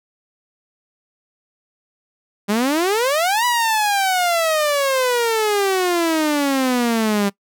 sawtooth exponential two-way sweep, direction up then down, 197.1 to 987.8 to 197.1 Hz, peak -12 dBFS, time 2.48-7.3 s, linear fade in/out 20 ms, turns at 3.45 s, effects noise-tail reverb RT60 0.1 s tail -22 dB re dry

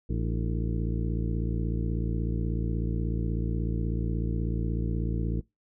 harmonic tone with a mistuned harmonic, 56.4 Hz, A1, 44 cents sharp, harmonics 1 / 2 / 3 / 4 / 5 / 6 / 7 / 8, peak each -29 / -32 / -34 / -38 / -39 / -41 / -46 / -43 dBFS, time 0.09-5.41 s, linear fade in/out 10 ms, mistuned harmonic 5, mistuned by +130 cents, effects noise-tail reverb RT60 0.2 s tail -23 dB re dry

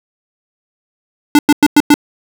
square tone bursts, 293.7 Hz, D4, in tune, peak -4 dBFS, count 5, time 1.35-1.941 s, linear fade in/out 2 ms, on 39 ms, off 99 ms, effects none

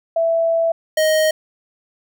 sine / square tone pair in turn, 662 / 624.8 Hz, E5 / D#5, +7 / +7 cents, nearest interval minor second, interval 100 cents, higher first, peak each -14 dBFS, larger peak neither, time 0.16-0.72 / 0.97-1.31 s, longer first, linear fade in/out 5 ms, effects none

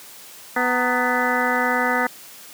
harmonic tone with a mistuned harmonic, 248.8 Hz, B3, 13 cents sharp, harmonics 1 / 2 / 3 / 4 / 5 / 6 / 7 / 8, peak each -26 / -26 / -26 / -26 / -26 / -26 / -26 / -26 dBFS, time 0.56-2.07 s, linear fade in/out 5 ms, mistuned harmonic 4, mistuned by -130 cents, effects white hiss -42 dBFS RMS until 2.53 s + high-pass 150 Hz 12 dB/octave

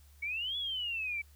sine exponential two-way sweep, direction up then down, 2217 to 3435 to 2281 Hz, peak -33 dBFS, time 0.22-1.22 s, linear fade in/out 10 ms, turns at 0.57 s, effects added 72 Hz sine -56 dBFS peak until 1.35 s + white hiss -66 dBFS RMS until 1.35 s

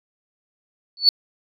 sine tone with exponential growth, 4455 Hz, C#8, 8 cents sharp, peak -4 dBFS, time 0.97-1.09 s, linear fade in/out 1 ms, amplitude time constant 25 ms, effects tanh soft clip ceiling -3 dBFS

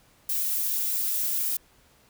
violet noise with flanger, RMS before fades -27 dBFS, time 0.29-1.57 s, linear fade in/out 5 ms, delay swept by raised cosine 1.6 to 4.3 ms, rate 0.82 Hz, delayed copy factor +0.5, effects pink hiss -60 dBFS RMS until 2.09 s

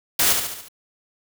white noise with echo, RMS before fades -18 dBFS, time 0.19-0.33 s, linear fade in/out 5 ms, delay 71 ms, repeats 5, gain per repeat -5 dB, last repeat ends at 0.685 s, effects none

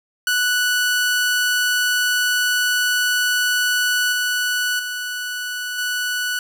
sawtooth tone with level steps, 1480 Hz, F#6, in tune, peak -13 / -15 / -21 / -17 dBFS, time 0.27-6.39 s, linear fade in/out 2 ms, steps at 4.12 / 4.79 / 5.78 s, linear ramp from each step 5 ms, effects none

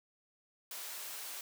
white high-pass noise, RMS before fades -44 dBFS, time 0.71-1.41 s, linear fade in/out 2 ms, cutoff 520 Hz, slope 12 dB/octave, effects none

